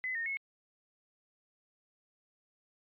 sine tone with pitch steps, 2023 / 1840 / 2185 Hz, B6 / A#6 / C#7, +41 / -23 / -26 cents, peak -33 dBFS, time 0.04-0.37 s, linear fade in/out 0 ms, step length 110 ms, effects resampled to 8000 Hz

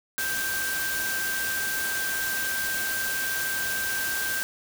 sine tone in noise, 1571 Hz, G6, 3 cents sharp, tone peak -28 dBFS, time 0.18-4.43 s, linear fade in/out 0 ms, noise white, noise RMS -31 dBFS, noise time 0.18-4.43 s, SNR 0 dB, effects none

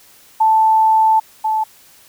sine tone pair in turn, 880 / 872.4 Hz, A5 / A5, 0 / -15 cents, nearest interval unison, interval 15 cents, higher first, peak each -9 / -14 dBFS, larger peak first, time 0.4-1.2 / 1.44-1.64 s, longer first, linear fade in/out 10 ms, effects white hiss -47 dBFS RMS until 2.08 s

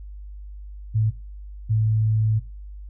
sine tone pair in turn, 109.3 / 109.3 Hz, A2 / A2, -11 / -11 cents, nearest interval unison, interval 0 cents, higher neither, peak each -17 dBFS, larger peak neither, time 0.94-1.11 / 1.69-2.4 s, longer second, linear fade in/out 20 ms, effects noise-tail reverb RT60 0.3 s tail -21 dB re dry + added 50 Hz sine -35 dBFS peak until 2.89 s

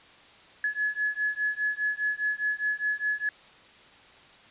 sine beating tone pair, 1699 / 1703.9 Hz, G#6 / G#6, +39 / +44 cents, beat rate 4.9 Hz, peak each -29 / -29 dBFS, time 0.64-3.29 s, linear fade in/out 2 ms, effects white hiss -53 dBFS RMS until 4.5 s + resampled to 8000 Hz

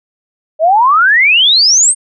sine exponential sweep, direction up, 605 to 8870 Hz, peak -5 dBFS, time 0.59-1.95 s, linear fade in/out 50 ms, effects none

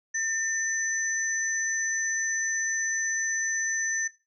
sine tone pair together, 1804 / 6042 Hz, A6 / F#8, +43 / +35 cents, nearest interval octave + major sixth, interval 2092 cents, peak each -29 / -29 dBFS, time 0.14-4.08 s, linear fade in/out 10 ms, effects noise-tail reverb RT60 0.3 s tail -19 dB re dry

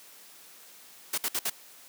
white noise bursts, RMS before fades -29 dBFS, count 4, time 1.13-1.499 s, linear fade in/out 5 ms, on 48 ms, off 59 ms, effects white hiss -52 dBFS RMS until 1.88 s + high-pass 200 Hz 12 dB/octave

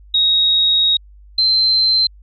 sine tone pair in turn, 3776 / 4108 Hz, A#7 / C8, +22 / -33 cents, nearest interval minor second, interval 145 cents, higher second, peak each -11 dBFS, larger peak neither, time 0.14-0.97 / 1.38-2.07 s, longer first, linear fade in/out 5 ms, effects added 50 Hz sine -40 dBFS peak until 2.22 s

